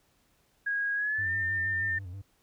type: tone with pitch glide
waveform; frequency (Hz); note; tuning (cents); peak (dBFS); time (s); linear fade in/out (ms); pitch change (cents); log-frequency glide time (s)
sine; 1643 to 1802.1; G#6 to A6; -19 to +41; -27; 0.66-1.99; 10; +160; 0.95-1.31
type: tone with vibrato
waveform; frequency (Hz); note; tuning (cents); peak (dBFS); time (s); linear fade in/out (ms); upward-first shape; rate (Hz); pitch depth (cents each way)
triangle; 93.4; F#2; +17; -36; 1.18-2.22; 10; square; 6.3; 86
effects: pink hiss -69 dBFS RMS until 2.42 s